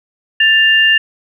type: tone pair together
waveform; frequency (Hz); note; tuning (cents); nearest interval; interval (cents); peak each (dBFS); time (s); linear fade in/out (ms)
sine; 1769.3 / 2798; A6 / F7; +9 / +3; minor sixth; 794; -10; 0.4-0.98; 5
effects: none